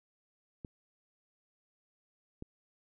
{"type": "clicks", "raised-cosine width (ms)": 3, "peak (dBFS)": -29, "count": 2, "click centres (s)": [0.648, 2.424], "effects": []}